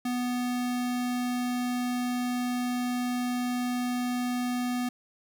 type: tone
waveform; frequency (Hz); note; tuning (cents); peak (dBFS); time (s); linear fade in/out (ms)
square; 246.8; B3; -1; -28; 0.05-4.89; 5
effects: 11-bit